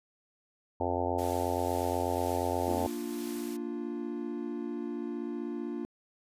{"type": "harmonic tone", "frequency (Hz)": 88.3, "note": "F2", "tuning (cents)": 20, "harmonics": [1, 3, 4, 5, 6, 7, 8, 9, 10], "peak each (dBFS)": [-37, -37, -37, -37, -37, -37, -37, -37, -37], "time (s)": [0.8, 2.87], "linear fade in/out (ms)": 5}
{"type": "noise with tremolo", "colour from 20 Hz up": "white", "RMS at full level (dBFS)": -45, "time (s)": [1.18, 3.57], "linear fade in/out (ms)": 10, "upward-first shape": "triangle", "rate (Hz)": 2, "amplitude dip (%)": 35}
{"type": "chord", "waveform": "triangle", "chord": "Bb major", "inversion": "none", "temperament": "equal", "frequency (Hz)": [233.1, 293.7, 349.2], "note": ["Bb3", "D4", "F4"], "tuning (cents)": [0, 0, 0], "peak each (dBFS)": -36, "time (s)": [2.68, 5.85], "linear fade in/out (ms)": 0}
{"effects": ["resampled to 32000 Hz"]}